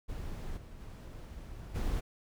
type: noise with level steps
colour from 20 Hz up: brown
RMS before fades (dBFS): -40 / -48 / -45 / -33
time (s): 0.08-2.01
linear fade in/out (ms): 20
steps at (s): 0.56 / 0.79 / 1.74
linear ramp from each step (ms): 20
effects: none